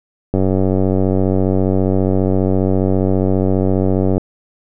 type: click train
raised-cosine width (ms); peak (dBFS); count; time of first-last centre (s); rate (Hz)
2; -3; 365; 0.34-4.18; 94.8
effects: none